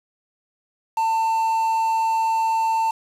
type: tone with quantisation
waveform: triangle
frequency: 896 Hz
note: A5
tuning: 31 cents sharp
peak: -16 dBFS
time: 0.97-2.91 s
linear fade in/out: 5 ms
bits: 6
effects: low-pass 12000 Hz 12 dB/octave

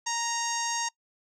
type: tone with low-pass filter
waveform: sawtooth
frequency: 932.3 Hz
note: A#5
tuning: in tune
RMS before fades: -30 dBFS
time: 0.06-0.89 s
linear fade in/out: 10 ms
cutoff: 6500 Hz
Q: 6.2
effects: noise-tail reverb RT60 0.1 s tail -24 dB re dry

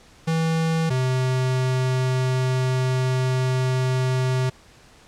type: tone pair in turn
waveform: square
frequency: 162.5 / 128.98 Hz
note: E3 / C3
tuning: -24 / -24 cents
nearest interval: major third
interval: 400 cents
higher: first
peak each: -20 dBFS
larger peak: neither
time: 0.27-0.9 / 0.9-4.5 s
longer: second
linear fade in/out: 10 ms
effects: pink hiss -51 dBFS RMS until 5.07 s + low-pass 8000 Hz 12 dB/octave

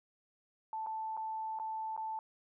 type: tone with dropouts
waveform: sine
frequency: 880 Hz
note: A5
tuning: in tune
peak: -36 dBFS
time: 0.73-2.19 s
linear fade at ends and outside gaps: 1 ms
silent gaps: 0.863-0.869 / 1.168-1.174 / 1.589-1.598 / 1.965-1.976 s
effects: none

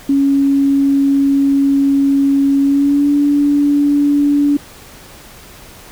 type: tone with pitch glide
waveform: sine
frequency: 277.2 to 288 Hz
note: C#4 to D4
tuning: 0 to -34 cents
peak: -9 dBFS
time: 0.09-4.57 s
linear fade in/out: 5 ms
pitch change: +66 cents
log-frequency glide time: 2.61-3.1 s
effects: pink hiss -38 dBFS RMS until 5.91 s

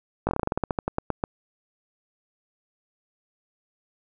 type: slowing click train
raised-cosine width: 1 ms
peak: -10 dBFS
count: 17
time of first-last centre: 0.27-1.239 s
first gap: 19 ms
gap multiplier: 1.14
effects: none

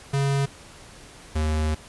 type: tone pair in turn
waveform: square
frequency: 138.8 / 77.49 Hz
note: C#3 / D#2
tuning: +3 / -7 cents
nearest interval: minor seventh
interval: 1010 cents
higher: first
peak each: -21 / -22 dBFS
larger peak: first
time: 0.13-0.46 / 1.35-1.75 s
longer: second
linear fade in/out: 10 ms
effects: pink hiss -46 dBFS RMS until 1.88 s + resampled to 24000 Hz

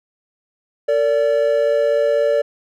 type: tone pair together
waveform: triangle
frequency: 454.1 / 578 Hz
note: A#4 / D5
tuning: -45 / -28 cents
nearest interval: major third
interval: 417 cents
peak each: -17 / -13 dBFS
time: 0.88-2.42 s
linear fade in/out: 10 ms
effects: none

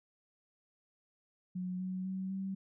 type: tone with pitch steps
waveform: sine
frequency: 182.4 / 185.7 / 189.05 / 192.47 Hz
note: F#3 / F#3 / F#3 / G3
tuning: -24 / +7 / +38 / -31 cents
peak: -35 dBFS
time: 1.55-2.55 s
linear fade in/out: 10 ms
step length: 250 ms
effects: none

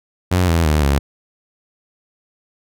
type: tone with pitch steps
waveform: sawtooth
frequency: 90.7 / 83.17 / 76.27 / 69.94 Hz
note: F#2 / E2 / D#2 / C#2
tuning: -34 / +16 / -34 / +16 cents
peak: -9 dBFS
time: 0.31-0.99 s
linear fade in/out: 10 ms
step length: 170 ms
effects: none

